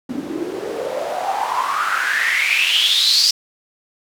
white noise with band-pass filter sweep, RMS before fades -19 dBFS, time 0.09-3.31 s, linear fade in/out 5 ms, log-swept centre 250 to 5000 Hz, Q 8, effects none

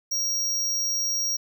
square tone, 5640 Hz, F8, 16 cents sharp, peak -24 dBFS, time 0.11-1.37 s, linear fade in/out 10 ms, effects none

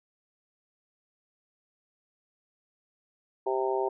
harmonic tone, 130.81 Hz, C3, in tune, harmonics 3 / 4 / 5 / 6 / 7, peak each -28 / -35 / -34 / -35 / -33 dBFS, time 3.46-3.89 s, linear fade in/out 10 ms, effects none

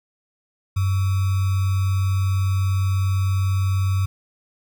sine tone with sample-and-hold, 95.7 Hz, G2, 41 cents flat, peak -17 dBFS, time 0.76-4.06 s, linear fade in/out 10 ms, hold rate 1225 Hz, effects none

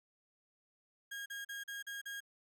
35% pulse tone bursts, 1630 Hz, G#6, 33 cents flat, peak -40 dBFS, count 6, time 1.11-2.205 s, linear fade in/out 10 ms, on 150 ms, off 39 ms, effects none

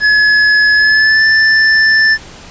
square tone with pitch glide, 1700 to 1763 Hz, G#6 to A6, +40 to +3 cents, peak -7 dBFS, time 0-2.18 s, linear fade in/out 50 ms, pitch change +63 cents, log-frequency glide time 0.75-1.25 s, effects pink hiss -34 dBFS RMS until 2.5 s + resampled to 16000 Hz

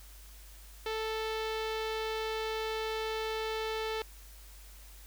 sawtooth tone with low-pass filter, 440 Hz, A4, in tune, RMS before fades -35 dBFS, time 0.86-4.02 s, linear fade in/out 2 ms, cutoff 3900 Hz, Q 1.7, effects added 50 Hz sine -50 dBFS peak until 5.06 s + white hiss -56 dBFS RMS until 5.06 s

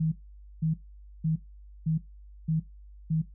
sine tone bursts, 159.2 Hz, D#3, 40 cents sharp, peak -23 dBFS, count 6, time 0-3.22 s, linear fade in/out 10 ms, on 120 ms, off 500 ms, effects noise-tail reverb RT60 0.2 s tail -17 dB re dry + added 50 Hz sine -46 dBFS peak until 3.34 s

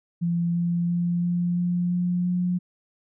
sine tone with pitch steps, 171 / 172.29 / 173.59 / 174.9 / 176.21 / 177.54 / 178.88 Hz, F3 / F3 / F3 / F3 / F3 / F3 / F3, -36 / -23 / -10 / +3 / +16 / +29 / +42 cents, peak -21 dBFS, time 0.21-2.59 s, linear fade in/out 20 ms, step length 340 ms, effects none

